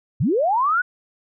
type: linear sweep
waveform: sine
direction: up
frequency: 92.5 to 1500 Hz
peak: -16 dBFS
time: 0.2-0.82 s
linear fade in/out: 10 ms
effects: none